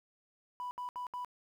triangle tone bursts, 987.8 Hz, B5, in tune, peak -34 dBFS, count 4, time 0.6-1.247 s, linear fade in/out 0 ms, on 110 ms, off 69 ms, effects tanh soft clip ceiling -33 dBFS + 11-bit

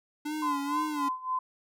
square tone with vibrato, 293.9 Hz, D4, 1 cent sharp, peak -32 dBFS, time 0.25-1.09 s, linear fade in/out 10 ms, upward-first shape sine, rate 2.1 Hz, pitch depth 83 cents each way
sine tone with tremolo, 1025 Hz, C6, 36 cents flat, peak -26 dBFS, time 0.42-1.39 s, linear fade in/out 5 ms, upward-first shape sine, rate 3.5 Hz, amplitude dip 85%
effects none

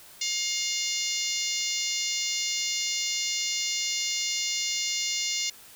harmonic tone, 710 Hz, F5, 28 cents sharp, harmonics 3 / 4 / 5 / 6 / 7 / 8 / 9 / 10, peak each -35 / -35 / -35 / -35 / -35 / -35 / -35 / -35 dBFS, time 0.21-5.5 s, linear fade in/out 5 ms, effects white hiss -50 dBFS RMS until 5.75 s

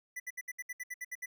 square tone bursts, 1984 Hz, B6, 7 cents sharp, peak -38 dBFS, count 11, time 0.16-1.26 s, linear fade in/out 10 ms, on 40 ms, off 66 ms, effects none

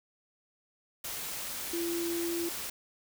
sine tone in noise, 340 Hz, F4, 46 cents flat, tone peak -31 dBFS, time 1.73-2.49 s, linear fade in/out 5 ms, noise white, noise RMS -38 dBFS, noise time 1.04-2.7 s, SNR +4 dB, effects none

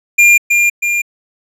square tone with echo, 2400 Hz, D7, 37 cents sharp, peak -5 dBFS, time 0.18-0.38 s, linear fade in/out 10 ms, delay 320 ms, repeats 2, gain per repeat -4 dB, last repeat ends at 1.02 s, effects low-pass 11000 Hz 12 dB/octave

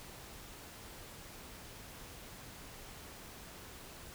silence, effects pink hiss -51 dBFS RMS until 4.14 s

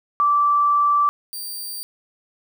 sine / 10% pulse tone pair in turn, 1165 / 4678 Hz, D6 / D8, -14 / -8 cents, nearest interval 2 octaves, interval 2406 cents, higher second, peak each -14 / -22 dBFS, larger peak first, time 0.2-1.09 / 1.33-1.83 s, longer first, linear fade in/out 0 ms, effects 9-bit

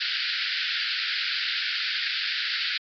white band-pass noise, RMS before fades -28 dBFS, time 0-2.78 s, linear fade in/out 10 ms, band 1400 to 4900 Hz, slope 96 dB/octave, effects AAC 64 kbps

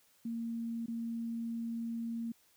sine tone with dropouts, 230.7 Hz, A#3, 18 cents flat, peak -35 dBFS, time 0.25-2.32 s, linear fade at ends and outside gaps 5 ms, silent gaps 0.861-0.881 s, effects white hiss -68 dBFS RMS until 2.56 s

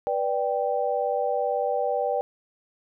sine chord, G major, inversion first, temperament just, 490 / 588 / 784 Hz, B4 / D5 / G5, -14 / +2 / 0 cents, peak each -27 dBFS, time 0.07-2.21 s, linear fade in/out 0 ms, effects none

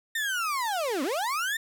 35% pulse linear two-way sweep, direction down then up, 1838 to 246.9 to 1838 Hz, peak -25 dBFS, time 0.15-1.57 s, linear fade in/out 5 ms, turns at 1.03 s, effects none

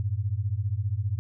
sine beating tone pair, 94.4 / 109.4 Hz, F#2 / A2, +35 / -9 cents, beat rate 15 Hz, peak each -28 dBFS, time 0-1.19 s, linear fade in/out 0 ms, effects none

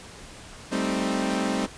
sawtooth chord, A half-diminished seventh, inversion third, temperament equal with one note detuned, 196 / 218.6 / 261.6 / 311.1 Hz, G3 / A3 / C4 / Eb4, 0 / -11 / 0 / 0 cents, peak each -25 / -27 / -24 / -28 dBFS, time 0.71-1.67 s, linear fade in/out 20 ms, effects pink hiss -44 dBFS RMS until 1.77 s + resampled to 22050 Hz

